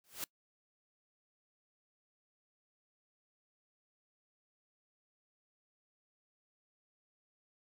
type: noise with exponential growth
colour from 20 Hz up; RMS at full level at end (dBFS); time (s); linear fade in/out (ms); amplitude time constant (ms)
white; -36; 0.04-0.24; 1; 43
effects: noise-tail reverb RT60 0.1 s tail -24 dB re dry